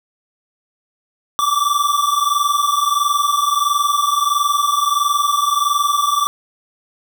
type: tone pair together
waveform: square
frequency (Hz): 1153.2 / 1174.7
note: D6 / D6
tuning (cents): -32 / 0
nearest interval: unison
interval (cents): 32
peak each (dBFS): -18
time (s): 1.39-6.27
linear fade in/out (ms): 0
effects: none